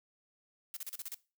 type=noise bursts; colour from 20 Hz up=blue; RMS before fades=-41 dBFS; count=7; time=0.74-1.144 s; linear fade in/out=0 ms; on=26 ms; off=37 ms; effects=noise-tail reverb RT60 0.3 s tail -19 dB re dry